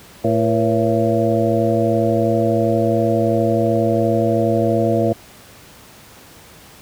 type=harmonic tone with a mistuned harmonic; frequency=112.3 Hz; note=A2; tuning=36 cents sharp; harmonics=1 / 2 / 3 / 4 / 5 / 6; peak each=-21 / -21 / -21 / -21 / -21 / -21 dBFS; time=0.24-5.13 s; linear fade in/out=5 ms; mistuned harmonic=4; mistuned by=+110 cents; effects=pink hiss -43 dBFS RMS until 6.81 s + high-pass 60 Hz 12 dB/octave